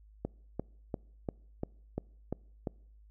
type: click train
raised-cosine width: 2 ms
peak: -20 dBFS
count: 8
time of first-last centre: 0.25-2.672 s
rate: 2.89 Hz
effects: noise-tail reverb RT60 0.7 s tail -26 dB re dry + added 52 Hz sine -55 dBFS peak until 3.1 s